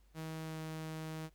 sawtooth tone with pitch glide, 159.4 to 158.3 Hz, D#3 to D#3, +42 to +30 cents, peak -37 dBFS, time 0.14-1.3 s, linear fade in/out 50 ms, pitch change -12 cents, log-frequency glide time 0.43-0.59 s, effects added 50 Hz sine -63 dBFS peak until 1.34 s + pink hiss -75 dBFS RMS until 1.34 s

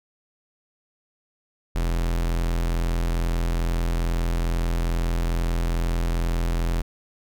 45% pulse tone, 42.33 Hz, E1, 47 cents sharp, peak -21 dBFS, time 1.75-6.82 s, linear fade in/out 10 ms, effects none

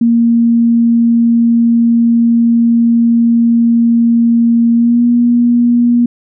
sine tone with pitch glide, 233.1 to 239.4 Hz, A#3 to A#3, 0 to +46 cents, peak -6 dBFS, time 0.01-6.06 s, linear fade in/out 5 ms, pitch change +46 cents, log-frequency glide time 4.74-5.03 s, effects none

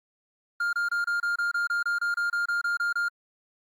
triangle tone bursts, 1405 Hz, F6, 10 cents sharp, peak -22 dBFS, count 16, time 0.6-3.085 s, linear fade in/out 5 ms, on 130 ms, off 27 ms, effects Opus 32 kbps

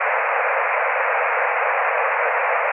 pink band-pass noise, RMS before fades -20 dBFS, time 0-2.72 s, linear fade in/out 10 ms, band 480 to 2500 Hz, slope 96 dB/octave, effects none

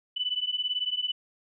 sine beating tone pair, 2977 / 2995 Hz, F#7 / F#7, +10 / +20 cents, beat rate 18 Hz, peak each -30 dBFS, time 0.16-1.12 s, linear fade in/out 10 ms, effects none

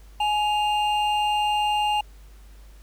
triangle tone pair together, 840 / 2795 Hz, G#5 / F7, +19 / +1 cents, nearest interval octave + major sixth, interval 2082 cents, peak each -19 / -26 dBFS, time 0.2-2.01 s, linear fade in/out 5 ms, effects added 50 Hz sine -44 dBFS peak until 2.82 s + pink hiss -57 dBFS RMS until 2.82 s

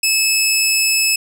15% pulse tone, 2601 Hz, E7, 24 cents flat, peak -6 dBFS, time 0.03-1.16 s, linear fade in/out 5 ms, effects none

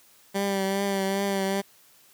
15% pulse tone with vibrato, 196 Hz, G3, in tune, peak -18 dBFS, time 0.34-1.62 s, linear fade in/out 20 ms, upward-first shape triangle, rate 2.5 Hz, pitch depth 36 cents each way, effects white hiss -57 dBFS RMS until 2.13 s + high-pass 80 Hz 12 dB/octave

